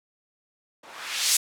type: noise with low-pass filter sweep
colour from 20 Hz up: violet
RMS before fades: -27 dBFS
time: 0.83-1.37 s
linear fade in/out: 5 ms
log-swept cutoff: 590 to 7900 Hz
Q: 1
effects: none